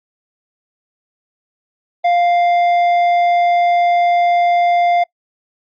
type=tone with tanh clipping; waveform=sine; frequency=699 Hz; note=F5; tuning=1 cent sharp; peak=-12 dBFS; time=2.04-5.04 s; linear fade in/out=10 ms; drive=8 dB; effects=noise-tail reverb RT60 0.1 s tail -24 dB re dry + Opus 48 kbps